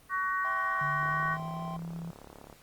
harmonic tone, 375.4 Hz, F#4, 25 cents sharp, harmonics 3 / 4 / 5, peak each -30 / -34 / -34 dBFS, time 0.09-1.38 s, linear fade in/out 50 ms
triangle chord, C major, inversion first, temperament equal with one note detuned, 659.3 / 778.1 / 1046.5 Hz, E5 / G5 / C6, 0 / -13 / 0 cents, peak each -43 / -40 / -39 dBFS, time 0.44-1.77 s, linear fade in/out 10 ms
sine tone with pitch glide, 146.83 to 167.69 Hz, D3 to E3, 0 to +30 cents, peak -36 dBFS, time 0.81-2.11 s, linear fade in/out 5 ms, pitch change +230 cents, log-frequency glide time 0.93-1.62 s
click train, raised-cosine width 1 ms, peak -33 dBFS, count 54, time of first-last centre 1.03-2.527 s, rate 35.4 Hz
effects pink hiss -58 dBFS RMS until 2.62 s + Opus 32 kbps

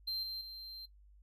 triangle tone with level steps, 4140 Hz, C8, 19 cents flat, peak -33 / -37 / -43 dBFS, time 0.07-0.86 s, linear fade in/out 10 ms, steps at 0.23 / 0.41 s, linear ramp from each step 2 ms, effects noise-tail reverb RT60 0.1 s tail -17 dB re dry + added 50 Hz sine -58 dBFS peak until 1.22 s

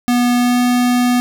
square tone with pitch glide, 243.8 to 245.9 Hz, B3 to B3, -22 to -7 cents, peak -12 dBFS, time 0.08-1.2 s, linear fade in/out 0 ms, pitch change +15 cents, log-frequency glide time 0.35-0.6 s, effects none

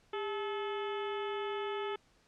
harmonic tone with a mistuned harmonic, 431.8 Hz, A4, 33 cents flat, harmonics 1 / 2 / 3 / 4 / 5 / 6 / 7 / 8, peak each -36 / -42 / -43 / -49 / -49 / -53 / -49 / -53 dBFS, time 0.13-1.96 s, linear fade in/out 5 ms, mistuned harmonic 1, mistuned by -110 cents, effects pink hiss -68 dBFS RMS until 2.27 s + low-pass 7000 Hz 12 dB/octave

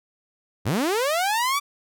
sawtooth linear sweep, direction up, 80.3 to 1174 Hz, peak -17 dBFS, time 0.65-1.6 s, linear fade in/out 20 ms, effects none

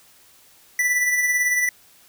square tone with tremolo, 1975.5 Hz, B6, in tune, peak -17 dBFS, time 0.79-1.69 s, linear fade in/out 2 ms, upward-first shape sine, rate 18 Hz, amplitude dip 40%, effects white hiss -53 dBFS RMS until 2.08 s

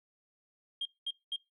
sine tone bursts, 3217 Hz, G7, 44 cents sharp, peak -30 dBFS, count 3, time 0.81-1.362 s, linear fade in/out 5 ms, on 44 ms, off 210 ms, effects noise-tail reverb RT60 0.2 s tail -22 dB re dry + tanh soft clip ceiling -29 dBFS

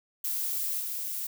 violet noise with level steps, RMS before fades -31 / -34 dBFS, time 0.24-1.27 s, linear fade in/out 5 ms, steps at 0.79 s, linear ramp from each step 20 ms, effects none

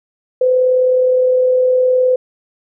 sine tone with amplitude modulation, 508 Hz, B4, 49 cents sharp, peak -8 dBFS, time 0.41-2.16 s, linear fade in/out 5 ms, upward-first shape sine, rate 39.5 Hz, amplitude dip 30%, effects none

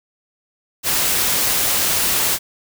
white noise, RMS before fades -18 dBFS, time 0.83-2.39 s, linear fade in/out 50 ms, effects none

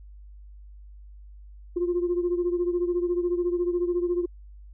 sine beating tone pair, 349.2 / 363.2 Hz, F4 / F#4, 0 / -32 cents, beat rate 14 Hz, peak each -23 / -28 dBFS, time 1.76-4.26 s, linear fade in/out 10 ms, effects tanh soft clip ceiling -17 dBFS + added 50 Hz sine -43 dBFS peak until 4.73 s

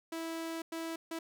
sawtooth tone bursts at uneven times, 327.9 Hz, E4, 9 cents flat, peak -33 dBFS, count 3, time 0.12-0.62 / 0.72-0.96 / 1.11-1.19 s, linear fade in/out 5 ms, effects none

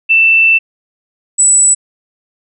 sine tone pair in turn, 2665 / 7913 Hz, E7 / B8, +18 / +2 cents, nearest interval octave + perfect fifth, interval 1884 cents, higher second, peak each -5 dBFS, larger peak neither, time 0.09-0.59 / 1.38-1.75 s, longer first, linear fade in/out 20 ms, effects none

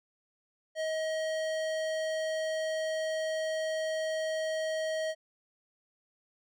sine tone with hard clipping, 633 Hz, D#5, 30 cents sharp, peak -32 dBFS, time 0.75-5.15 s, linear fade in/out 50 ms, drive 17 dB, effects none

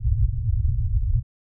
white low-pass noise, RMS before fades -21 dBFS, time 0-1.23 s, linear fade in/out 50 ms, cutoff 120 Hz, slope 96 dB/octave, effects none

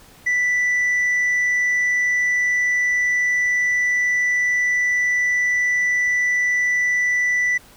sine tone with tanh clipping, 1975.5 Hz, B6, in tune, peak -17 dBFS, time 0.26-7.58 s, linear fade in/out 10 ms, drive 2 dB, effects pink hiss -48 dBFS RMS until 7.76 s

